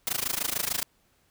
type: noise with amplitude modulation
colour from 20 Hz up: white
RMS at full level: -26 dBFS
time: 0.07-0.83 s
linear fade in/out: 0 ms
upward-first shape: sine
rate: 26.7 Hz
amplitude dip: 95%
effects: pink hiss -67 dBFS RMS until 1.3 s

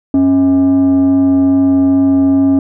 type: tone with frequency modulation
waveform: sine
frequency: 273.9 Hz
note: C#4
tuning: 21 cents flat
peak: -5 dBFS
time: 0.14-2.59 s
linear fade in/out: 2 ms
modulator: 366 Hz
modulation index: 0.28
effects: tanh soft clip ceiling -5 dBFS

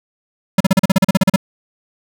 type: tone bursts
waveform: square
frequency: 191 Hz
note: G3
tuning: 45 cents flat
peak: -8 dBFS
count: 13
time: 0.58-1.361 s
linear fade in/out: 5 ms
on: 25 ms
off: 38 ms
effects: none

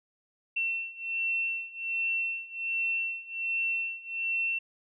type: beating tone pair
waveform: sine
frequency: 2701 / 2702.3 Hz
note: E7 / E7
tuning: +42 / +42 cents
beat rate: 1.3 Hz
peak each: -33 / -31 dBFS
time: 0.56-4.59 s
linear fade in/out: 10 ms
effects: none

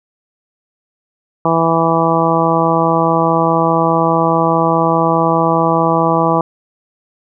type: harmonic tone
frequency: 164.81 Hz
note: E3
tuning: in tune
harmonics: 1 / 2 / 3 / 4 / 5 / 6 / 7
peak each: -18 / -18 / -18 / -18 / -18 / -18 / -18 dBFS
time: 1.45-6.41 s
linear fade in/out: 2 ms
effects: none

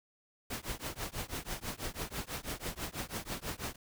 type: noise with tremolo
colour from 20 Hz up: pink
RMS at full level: -36 dBFS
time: 0.5-3.76 s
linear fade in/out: 5 ms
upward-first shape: triangle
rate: 6.1 Hz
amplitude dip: 100%
effects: none

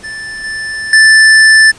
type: tone with level steps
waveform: square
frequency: 1760 Hz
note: A6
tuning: in tune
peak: -22 / -18 / -3 dBFS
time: 0.03-1.72 s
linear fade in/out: 20 ms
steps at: 0.44 / 0.93 s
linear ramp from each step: 2 ms
effects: pink hiss -37 dBFS RMS until 1.78 s + resampled to 22050 Hz

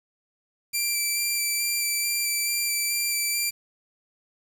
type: tone with vibrato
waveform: 10% pulse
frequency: 2349 Hz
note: D7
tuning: in tune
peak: -15 dBFS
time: 0.73-3.51 s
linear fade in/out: 20 ms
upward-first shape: square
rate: 2.3 Hz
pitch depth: 12 cents each way
effects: 8-bit

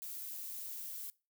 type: noise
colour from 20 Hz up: violet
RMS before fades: -44 dBFS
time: 0.02-1.1 s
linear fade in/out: 0 ms
effects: noise-tail reverb RT60 0.3 s tail -22 dB re dry

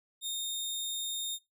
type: tone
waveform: sawtooth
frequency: 3670 Hz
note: A#7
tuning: 28 cents flat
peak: -31 dBFS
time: 0.21-1.39 s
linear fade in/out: 50 ms
effects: noise-tail reverb RT60 0.2 s tail -18 dB re dry

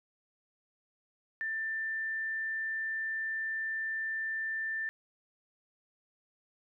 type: tone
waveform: sine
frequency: 1780 Hz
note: A6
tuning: 20 cents sharp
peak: -32 dBFS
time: 1.41-4.89 s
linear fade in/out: 0 ms
effects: none

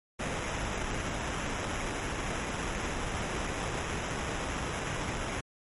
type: noise with sample-and-hold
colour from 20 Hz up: pink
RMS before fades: -34 dBFS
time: 0.19-5.41 s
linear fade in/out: 10 ms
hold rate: 4410 Hz
effects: MP3 48 kbps

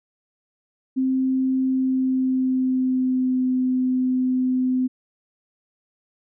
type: tone with pitch glide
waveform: sine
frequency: 261.6 to 255.6 Hz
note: C4 to C4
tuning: 0 to -40 cents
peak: -18 dBFS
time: 0.96-4.88 s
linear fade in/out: 20 ms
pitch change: -40 cents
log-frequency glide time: 1.64-3.46 s
effects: none

